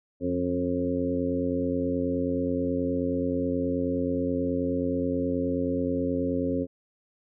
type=harmonic tone with a mistuned harmonic; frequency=89.4 Hz; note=F2; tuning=41 cents sharp; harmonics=1 / 2 / 3 / 4 / 5 / 6; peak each=-36 / -35 / -27 / -36 / -32 / -32 dBFS; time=0.2-6.67 s; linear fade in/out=50 ms; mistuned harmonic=2; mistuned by=-38 cents; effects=none